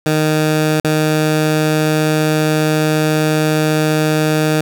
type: tone with dropouts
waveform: 15% pulse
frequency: 154.7 Hz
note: D#3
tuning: 10 cents flat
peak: -6 dBFS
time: 0.06-4.61 s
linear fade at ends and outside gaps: 2 ms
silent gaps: 0.8-0.846 s
effects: none